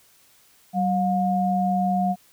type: tone pair together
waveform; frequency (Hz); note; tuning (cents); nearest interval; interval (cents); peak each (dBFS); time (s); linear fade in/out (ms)
sine; 190 / 715.4; F#3 / F5; +46 / +41; octave + major seventh; 2295; -22; 0.73-2.16; 50
effects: white hiss -57 dBFS RMS until 2.32 s